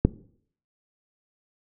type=click; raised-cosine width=3 ms; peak=-3 dBFS; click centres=0.05 s; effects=noise-tail reverb RT60 0.6 s tail -19 dB re dry